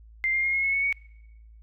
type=tone with pitch steps; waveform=sine; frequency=2093 / 2116 / 2139 / 2163 / 2187 / 2211 / 2235 Hz; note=C7 / C7 / C7 / C#7 / C#7 / C#7 / C#7; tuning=0 / +19 / +38 / -43 / -24 / -5 / +14 cents; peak=-22 dBFS; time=0.24-0.926 s; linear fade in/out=0 ms; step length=98 ms; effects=noise-tail reverb RT60 1.0 s tail -26 dB re dry + added 55 Hz sine -47 dBFS peak until 1.62 s